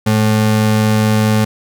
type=ring-modulated tone; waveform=square; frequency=163 Hz; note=E3; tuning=19 cents flat; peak=-8 dBFS; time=0.06-1.45 s; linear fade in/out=10 ms; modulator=52.3 Hz; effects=none